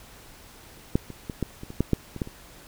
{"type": "clicks", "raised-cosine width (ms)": 3, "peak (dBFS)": [-7, -24, -18, -12, -24, -25, -8, -7, -23, -13, -26], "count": 11, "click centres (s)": [0.955, 1.103, 1.298, 1.427, 1.634, 1.704, 1.806, 1.933, 2.163, 2.218, 2.274], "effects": ["pink hiss -49 dBFS RMS until 2.67 s"]}